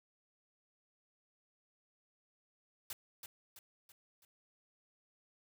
white noise with echo, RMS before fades -43 dBFS, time 2.9-2.93 s, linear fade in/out 2 ms, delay 330 ms, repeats 4, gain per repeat -6 dB, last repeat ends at 4.25 s, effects none

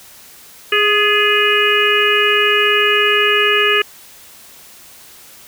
harmonic tone with a mistuned harmonic, 414.9 Hz, G#4, 2 cents flat, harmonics 1 / 3 / 4 / 5 / 6 / 7, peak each -17 / -19 / -18 / -22 / -17 / -17 dBFS, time 0.72-3.82 s, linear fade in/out 5 ms, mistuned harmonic 4, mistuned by +44 cents, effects white hiss -41 dBFS RMS until 5.47 s

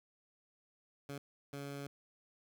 15% pulse tone bursts at uneven times, 141 Hz, C#3, 30 cents sharp, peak -36 dBFS, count 2, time 1.09-1.18 / 1.53-1.87 s, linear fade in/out 2 ms, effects none

